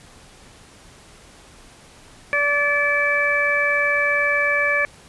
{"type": "harmonic tone", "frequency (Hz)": 578, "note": "D5", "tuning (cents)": -28, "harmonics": [1, 2, 3, 4], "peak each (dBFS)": [-24, -27, -20, -21], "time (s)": [2.33, 4.85], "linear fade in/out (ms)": 0, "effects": ["pink hiss -47 dBFS RMS until 5.08 s", "resampled to 24000 Hz"]}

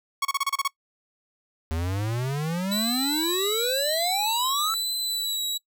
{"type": "tone bursts", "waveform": "sawtooth", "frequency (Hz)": 1108.7, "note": "C#6", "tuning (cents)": 0, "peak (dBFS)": -18, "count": 8, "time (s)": [0.22, 0.678], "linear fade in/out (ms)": 5, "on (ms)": 31, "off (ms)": 30}
{"type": "exponential sweep", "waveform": "square", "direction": "up", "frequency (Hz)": [78.2, 1342], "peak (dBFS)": -26, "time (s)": [1.71, 4.74], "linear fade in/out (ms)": 0}
{"type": "tone with vibrato", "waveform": "sawtooth", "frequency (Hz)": 3951, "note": "B7", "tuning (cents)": 0, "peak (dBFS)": -23, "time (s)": [2.71, 5.58], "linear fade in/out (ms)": 10, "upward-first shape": "triangle", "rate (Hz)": 1, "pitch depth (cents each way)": 40}
{"effects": ["noise-tail reverb RT60 0.1 s tail -22 dB re dry"]}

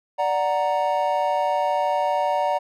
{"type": "chord", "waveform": "triangle", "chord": "D augmented", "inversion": "none", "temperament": "equal", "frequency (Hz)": [587.3, 740, 932.3], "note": ["D5", "F#5", "A#5"], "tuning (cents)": [0, 0, 0], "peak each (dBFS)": -22, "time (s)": [0.18, 2.59], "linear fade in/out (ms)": 20, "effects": []}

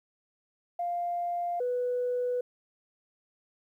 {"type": "tone pair in turn", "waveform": "sine", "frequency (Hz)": [698.5, 493.9], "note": ["F5", "B4"], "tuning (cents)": [0, 0], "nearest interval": "tritone", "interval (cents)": 600, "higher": "first", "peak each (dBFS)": [-28, -26], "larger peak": "second", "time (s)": [[0.79, 1.6], [1.6, 2.41]], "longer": "neither", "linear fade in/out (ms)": 5, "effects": ["tanh soft clip ceiling -22 dBFS", "11-bit"]}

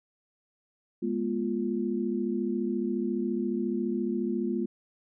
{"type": "chord", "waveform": "sine", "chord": "F diminished", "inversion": "first", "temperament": "equal with one note detuned", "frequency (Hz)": [207.7, 242.1, 349.2], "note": ["Ab3", "Cb4", "F4"], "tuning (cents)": [0, -34, 0], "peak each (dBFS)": -31, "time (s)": [1.02, 4.66], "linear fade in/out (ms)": 10, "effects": []}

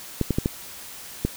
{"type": "clicks", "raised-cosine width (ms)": 3, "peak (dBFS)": -8, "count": 5, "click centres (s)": [0.213, 0.307, 0.385, 0.459, 1.25], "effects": ["white hiss -40 dBFS RMS until 1.36 s"]}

